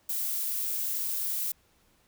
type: noise with high-pass filter sweep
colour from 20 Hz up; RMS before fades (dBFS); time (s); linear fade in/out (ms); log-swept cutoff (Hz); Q
violet; -31; 0.09-1.52; 5; 510 to 290; 3.4
effects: pink hiss -66 dBFS RMS until 2.07 s